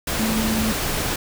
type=tone in noise; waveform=sine; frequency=220 Hz; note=A3; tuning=in tune; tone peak=-21 dBFS; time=0.19-0.72 s; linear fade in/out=5 ms; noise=pink; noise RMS=-24 dBFS; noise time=0.07-1.16 s; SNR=0 dB; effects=none